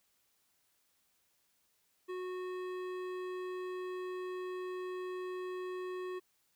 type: tone with hard clipping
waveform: sine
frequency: 366.7 Hz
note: F#4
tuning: 15 cents flat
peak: -40 dBFS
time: 2.08-6.2 s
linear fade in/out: 20 ms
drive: 14 dB
effects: white hiss -75 dBFS RMS until 6.55 s